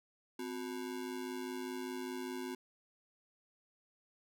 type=ring-modulated tone; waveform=square; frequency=311.1 Hz; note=D#4; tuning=in tune; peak=-37 dBFS; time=0.39-2.55 s; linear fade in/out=5 ms; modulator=52.5 Hz; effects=none